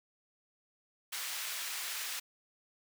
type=high-pass noise; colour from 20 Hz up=pink; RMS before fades=-39 dBFS; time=1.12-2.2 s; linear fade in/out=10 ms; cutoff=1700 Hz; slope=12 dB/octave; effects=none